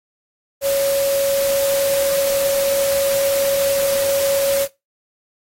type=tone in noise; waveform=sine; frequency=554.4 Hz; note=C#5; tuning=in tune; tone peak=-15 dBFS; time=0.61-4.68 s; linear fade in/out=50 ms; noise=white; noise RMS=-25 dBFS; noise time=0.61-4.68 s; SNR=+7 dB; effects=noise-tail reverb RT60 0.2 s tail -18 dB re dry + AAC 48 kbps